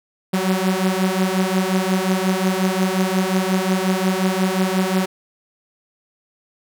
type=beating tone pair; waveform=sawtooth; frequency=185 / 190.6 Hz; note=F#3 / G3; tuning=0 / -48 cents; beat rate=5.6 Hz; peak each=-16 dBFS; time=0.33-5.06 s; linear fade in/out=10 ms; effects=none